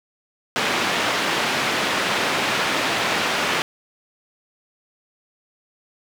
white band-pass noise, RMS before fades -22 dBFS, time 0.56-3.62 s, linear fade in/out 0 ms, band 160 to 2700 Hz, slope 12 dB/octave, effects none

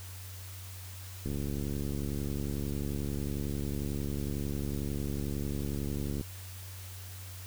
click train, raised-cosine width 3 ms, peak -23 dBFS, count 353, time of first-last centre 1.26-6.211 s, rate 71.1 Hz, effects added 93 Hz sine -43 dBFS peak until 7.46 s + white hiss -49 dBFS RMS until 7.46 s

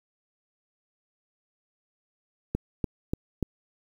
click train, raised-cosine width 3 ms, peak -13 dBFS, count 4, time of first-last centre 2.55-3.427 s, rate 3.42 Hz, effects 8-bit

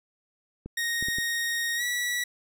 clicks, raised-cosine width 3 ms, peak -24 dBFS, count 4, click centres 0.66 / 1.026 / 1.085 / 1.185 s
sawtooth tone with pitch glide, 1864.7 to 1943.9 Hz, A#6 to B6, 0 to -28 cents, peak -23 dBFS, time 0.77-2.24 s, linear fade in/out 5 ms, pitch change +72 cents, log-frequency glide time 1.76-1.83 s
effects none

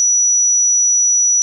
sine tone, 5880 Hz, F#8, 12 cents flat, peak -10 dBFS, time 0-1.42 s, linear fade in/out 0 ms, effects none

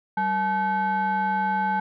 sine tone with frequency modulation, 860 Hz, A5, 40 cents flat, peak -20 dBFS, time 0.17-1.8 s, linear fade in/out 5 ms, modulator 668 Hz, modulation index 0.77, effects tanh soft clip ceiling -17 dBFS

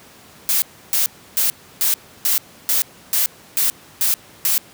blue noise bursts, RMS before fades -17 dBFS, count 10, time 0.49-4.58 s, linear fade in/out 0 ms, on 130 ms, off 310 ms, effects pink hiss -45 dBFS RMS until 4.73 s + high-pass 100 Hz 12 dB/octave

